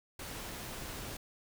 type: noise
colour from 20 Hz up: pink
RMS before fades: -43 dBFS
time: 0.19-1.17 s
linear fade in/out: 5 ms
effects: none